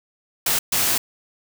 white noise bursts at uneven times, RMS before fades -20 dBFS, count 2, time 0.46-0.59 / 0.72-0.98 s, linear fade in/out 5 ms, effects none

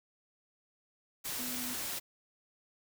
sine tone in noise, 248.6 Hz, B3, 12 cents sharp, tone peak -42 dBFS, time 1.38-1.75 s, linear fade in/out 20 ms, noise white, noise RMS -38 dBFS, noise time 1.24-2 s, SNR -7 dB, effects none

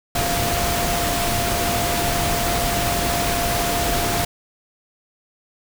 sine tone in noise, 695 Hz, F5, 9 cents flat, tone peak -24 dBFS, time 0.15-4.25 s, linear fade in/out 5 ms, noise pink, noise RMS -22 dBFS, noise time 0.15-4.25 s, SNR -5 dB, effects none

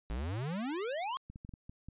square exponential sweep, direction up, 51.91 to 1108.7 Hz, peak -35 dBFS, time 0.1-1.17 s, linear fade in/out 0 ms
clicks, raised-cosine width 5 ms, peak -34 dBFS, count 7, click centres 1.3 / 1.359 / 1.449 / 1.492 / 1.538 / 1.695 / 1.886 s
effects resampled to 8000 Hz

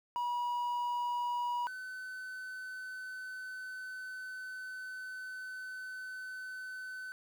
triangle tone pair in turn, 967 / 1513.4 Hz, B5 / F#6, -37 / +39 cents, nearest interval minor sixth, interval 776 cents, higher second, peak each -30 / -39 dBFS, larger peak first, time 0.16-1.67 / 1.67-7.12 s, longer second, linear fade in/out 0 ms, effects 10-bit

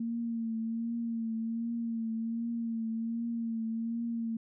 sine tone with vibrato, 228.9 Hz, A#3, 31 cents flat, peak -31 dBFS, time 0-4.37 s, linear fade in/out 5 ms, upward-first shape triangle, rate 1.3 Hz, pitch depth 41 cents each way, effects none

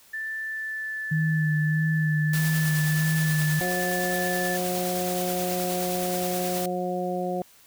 sine tone with pitch glide, 1765 to 1746.7 Hz, A6 to A6, +5 to -13 cents, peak -29 dBFS, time 0.13-4.57 s, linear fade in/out 10 ms, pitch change -18 cents, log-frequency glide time 0.41-0.99 s
sine tone with vibrato, 155.56 Hz, D#3, in tune, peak -21 dBFS, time 1.11-3.6 s, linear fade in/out 10 ms, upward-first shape sine, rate 1.6 Hz, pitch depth 30 cents each way
white noise with tremolo, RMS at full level -32 dBFS, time 2.33-6.66 s, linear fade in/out 5 ms, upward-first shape sine, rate 9.5 Hz, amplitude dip 25%
harmonic tone, 180.5 Hz, F#3, 43 cents flat, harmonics 1 / 2 / 3 / 4, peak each -31 / -31 / -31 / -31 dBFS, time 3.61-7.42 s, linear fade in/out 0 ms
effects white hiss -55 dBFS RMS until 7.66 s

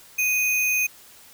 sine tone with sample-and-hold, 2489 Hz, D#7, in tune, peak -19 dBFS, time 0.18-0.87 s, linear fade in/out 10 ms, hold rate 8820 Hz, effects white hiss -49 dBFS RMS until 1.33 s

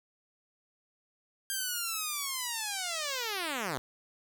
5% pulse linear sweep, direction down, 1601 to 116.54 Hz, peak -21 dBFS, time 1.5-3.78 s, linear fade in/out 0 ms, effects none

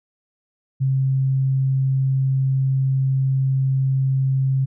sine tone, 133.6 Hz, C3, 36 cents sharp, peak -16 dBFS, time 0.8-4.66 s, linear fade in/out 20 ms, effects none

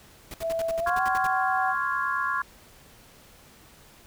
pink noise bursts, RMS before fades -38 dBFS, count 11, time 0.31-1.27 s, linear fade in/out 2 ms, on 30 ms, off 63 ms
sine tone with pitch glide, 659.3 to 757.3 Hz, E5 to F#5, 0 to +40 cents, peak -25 dBFS, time 0.4-1.75 s, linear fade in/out 50 ms, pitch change +240 cents, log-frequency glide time 0.79-1.01 s
sine chord, Db major seventh, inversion third, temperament equal with one note detuned, 1046.5 / 1115.2 / 1396.9 / 1661.2 Hz, C6 / Db6 / F6 / Ab6, 0 / +10 / 0 / 0 cents, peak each -30 dBFS, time 0.86-2.42 s, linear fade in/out 5 ms
effects pink hiss -53 dBFS RMS until 4.06 s

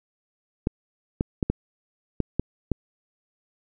clicks, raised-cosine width 3 ms, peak -9 dBFS, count 7, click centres 0.671 / 1.209 / 1.428 / 1.5 / 2.203 / 2.396 / 2.717 s, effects none

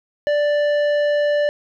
sine tone with tanh clipping, 587.3 Hz, D5, in tune, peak -17 dBFS, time 0.27-1.49 s, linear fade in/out 0 ms, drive 11 dB, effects none

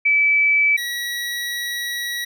sine / 25% pulse tone pair in turn, 2304 / 1921 Hz, D7 / B6, -34 / -48 cents, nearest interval minor third, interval 314 cents, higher first, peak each -13 / -20 dBFS, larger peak first, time 0.05-0.77 / 0.77-2.25 s, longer second, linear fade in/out 10 ms, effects none

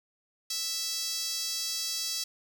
sawtooth tone with high-pass filter, 659.3 Hz, E5, in tune, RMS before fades -33 dBFS, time 0.5-2.24 s, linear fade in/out 5 ms, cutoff 4900 Hz, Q 2.8, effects none

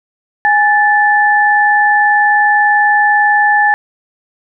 sine tone pair together, 830.6 / 1750.9 Hz, G#5 / A6, 0 / -9 cents, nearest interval octave + minor second, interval 1291 cents, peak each -10 dBFS, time 0.45-3.74 s, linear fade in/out 0 ms, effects none

